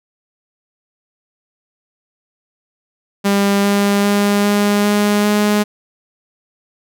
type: tone with pitch steps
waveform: sawtooth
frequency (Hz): 200 / 201.6 / 203.3 / 204.9 / 206.6 / 208.3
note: G3 / G3 / G#3 / G#3 / G#3 / G#3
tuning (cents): +35 / +49 / -37 / -23 / -9 / +5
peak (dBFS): -8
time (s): 3.24-5.64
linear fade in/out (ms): 20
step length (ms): 400
effects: none